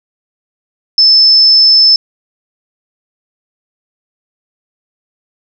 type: tone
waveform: sine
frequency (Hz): 5260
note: E8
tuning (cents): -5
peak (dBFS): -3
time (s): 0.98-1.96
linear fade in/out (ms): 2
effects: none